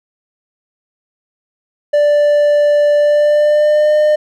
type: tone with pitch glide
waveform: triangle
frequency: 587.3 to 604.9 Hz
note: D5 to D#5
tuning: 0 to -49 cents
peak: -6 dBFS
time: 1.93-4.16 s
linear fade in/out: 10 ms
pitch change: +51 cents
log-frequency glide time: 2.96-3.94 s
effects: none